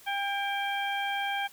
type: harmonic tone with a mistuned harmonic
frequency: 800 Hz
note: G5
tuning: 35 cents sharp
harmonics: 1 / 2 / 3 / 4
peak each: -31 / -34 / -36 / -37 dBFS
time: 0.06-1.48 s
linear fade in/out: 20 ms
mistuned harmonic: 3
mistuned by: -45 cents
effects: white hiss -54 dBFS RMS until 1.52 s